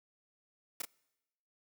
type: noise with echo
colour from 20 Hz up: white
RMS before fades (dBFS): -37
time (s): 0.8-0.82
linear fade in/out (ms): 5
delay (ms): 32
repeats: 1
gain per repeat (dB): -3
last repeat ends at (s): 0.852
effects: noise-tail reverb RT60 1.0 s tail -25 dB re dry

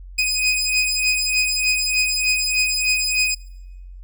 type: beating tone pair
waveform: 20% pulse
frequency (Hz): 2500 / 2503.3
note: D#7 / D#7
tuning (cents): +8 / +10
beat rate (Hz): 3.3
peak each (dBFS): -16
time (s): 0.18-3.35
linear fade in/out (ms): 10
effects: noise-tail reverb RT60 0.9 s tail -22 dB re dry + added 45 Hz sine -35 dBFS peak until 4.03 s

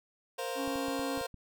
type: chord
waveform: sawtooth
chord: Bb suspended second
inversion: none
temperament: just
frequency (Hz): 466.2 / 524.4 / 699.2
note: Bb4 / C5 / F5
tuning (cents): 0 / +4 / +2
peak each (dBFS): -35 / -33 / -36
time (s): 0.38-1.27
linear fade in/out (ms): 10
type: harmonic tone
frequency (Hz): 276.4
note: C#4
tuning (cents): -5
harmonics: 1 / 3 / 4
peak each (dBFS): -35 / -47 / -47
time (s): 0.55-1.22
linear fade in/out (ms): 50
type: clicks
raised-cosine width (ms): 5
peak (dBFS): -36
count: 7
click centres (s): 0.677 / 0.758 / 0.883 / 0.994 / 1.176 / 1.212 / 1.343
effects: none

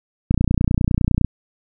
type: click train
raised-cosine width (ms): 5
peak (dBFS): -4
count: 29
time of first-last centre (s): 0.31-1.246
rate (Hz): 29.9
effects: none

